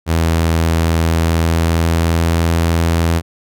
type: tone with pitch glide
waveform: sawtooth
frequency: 82.2 to 83.3 Hz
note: E2 to E2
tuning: -4 to +19 cents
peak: -8 dBFS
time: 0.06-3.22 s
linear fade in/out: 50 ms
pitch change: +23 cents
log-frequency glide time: 1.07-2.43 s
effects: none